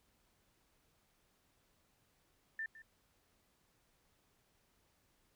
sine tone with echo, 1783 Hz, A6, 22 cents sharp, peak -38 dBFS, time 2.59-2.66 s, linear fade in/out 2 ms, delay 160 ms, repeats 1, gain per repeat -15 dB, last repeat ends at 2.82 s, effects pink hiss -75 dBFS RMS until 5.35 s

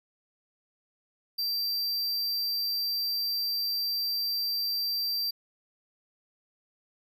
square tone, 4699 Hz, D8, in tune, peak -28 dBFS, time 1.38-5.31 s, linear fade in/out 10 ms, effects none

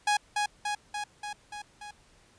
sawtooth tone with echo, 830.6 Hz, G#5, in tune, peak -19 dBFS, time 0.07-0.17 s, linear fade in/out 5 ms, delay 290 ms, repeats 6, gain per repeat -3 dB, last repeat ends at 1.91 s, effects pink hiss -61 dBFS RMS until 2.38 s + resampled to 22050 Hz

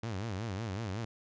sawtooth tone with vibrato, 104 Hz, G#2, 3 cents sharp, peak -31 dBFS, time 0.03-1.05 s, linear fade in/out 5 ms, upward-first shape sine, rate 5.4 Hz, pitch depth 210 cents each way, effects resampled to 16000 Hz

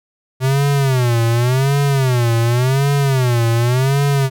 square tone with vibrato, 128 Hz, C3, 38 cents flat, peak -13 dBFS, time 0.4-4.3 s, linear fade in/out 50 ms, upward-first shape sine, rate 0.89 Hz, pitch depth 180 cents each way, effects none

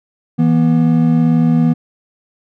triangle tone pair together, 163.4 / 241.2 Hz, E3 / B3, -15 / -41 cents, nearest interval perfect fifth, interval 674 cents, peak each -10 dBFS, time 0.38-1.74 s, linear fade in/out 20 ms, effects none

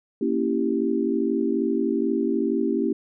sine chord, A# diminished seventh, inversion none, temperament equal, 233.1 / 277.2 / 329.6 / 392 Hz, A#3 / C#4 / E4 / G4, 0 / 0 / 0 / 0 cents, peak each -26 dBFS, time 0.21-2.93 s, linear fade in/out 5 ms, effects none

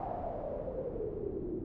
pink noise with low-pass filter sweep, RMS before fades -38 dBFS, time 0-1.64 s, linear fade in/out 2 ms, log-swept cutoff 770 to 330 Hz, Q 7.9, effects none

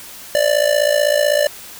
square tone with amplitude modulation, 589 Hz, D5, 5 cents sharp, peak -10 dBFS, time 0.35-1.47 s, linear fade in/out 0 ms, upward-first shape sine, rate 55.9 Hz, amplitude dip 80%, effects white hiss -36 dBFS RMS until 1.79 s

